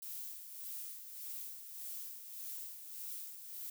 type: noise with tremolo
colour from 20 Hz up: violet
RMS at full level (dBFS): -44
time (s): 0.02-3.7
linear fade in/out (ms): 5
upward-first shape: sine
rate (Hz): 1.7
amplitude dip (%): 55
effects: none